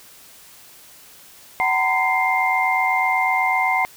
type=tone cluster; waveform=sine; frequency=754 / 926 / 1014 / 2103 Hz; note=F#5 / A#5 / B5 / C7; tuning=+32 / -12 / +45 / +8 cents; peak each=-21 / -24 / -25 / -20 dBFS; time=1.6-3.85 s; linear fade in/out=0 ms; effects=white hiss -46 dBFS RMS until 3.96 s